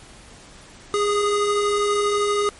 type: tone pair together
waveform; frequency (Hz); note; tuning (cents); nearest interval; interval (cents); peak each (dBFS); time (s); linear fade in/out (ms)
square; 410.7 / 1244.5; G#4 / D#6; -19 / 0; octave + perfect fifth; 1919; -20 / -25; 0.94-2.49; 0
effects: pink hiss -45 dBFS RMS until 2.59 s + MP3 48 kbps